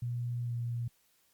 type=tone with pitch glide; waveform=sine; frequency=120.7 to 118.9 Hz; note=B2 to A#2; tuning=-39 to +35 cents; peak=-32 dBFS; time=0.02-0.88 s; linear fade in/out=5 ms; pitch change=-26 cents; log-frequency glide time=0.43-0.53 s; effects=white hiss -70 dBFS RMS until 1.33 s + Opus 48 kbps